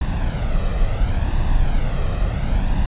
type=noise with flanger; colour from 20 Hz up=brown; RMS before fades=-18 dBFS; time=0.01-2.86 s; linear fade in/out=5 ms; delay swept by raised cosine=1.1 to 1.6 ms; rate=0.71 Hz; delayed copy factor=+0.55; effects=resampled to 8000 Hz